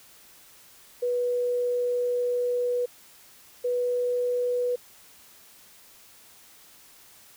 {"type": "tone pair in turn", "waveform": "sine", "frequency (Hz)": [489.6, 491.3], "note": ["B4", "B4"], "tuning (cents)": [-15, -9], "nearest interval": "unison", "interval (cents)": 6, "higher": "second", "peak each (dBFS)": -23, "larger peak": "neither", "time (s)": [[1.02, 2.86], [3.64, 4.76]], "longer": "first", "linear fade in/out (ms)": 10, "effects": ["white hiss -53 dBFS RMS until 7.36 s"]}